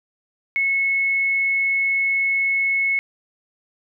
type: tone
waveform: sine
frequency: 2192 Hz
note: C#7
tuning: 20 cents flat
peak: -17 dBFS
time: 0.56-2.99 s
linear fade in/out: 0 ms
effects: none